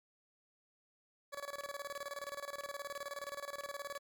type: tone with tremolo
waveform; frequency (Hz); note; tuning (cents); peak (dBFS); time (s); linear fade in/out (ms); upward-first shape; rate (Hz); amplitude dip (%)
20% pulse; 567; C#5; +39; -35; 1.32-3.99; 20; square; 19; 80
effects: none